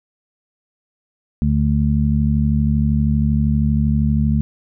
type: harmonic tone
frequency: 72.7 Hz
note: D2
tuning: 17 cents flat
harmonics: 1 / 2 / 3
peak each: -18 / -18 / -18 dBFS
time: 1.42-4.41 s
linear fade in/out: 0 ms
effects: none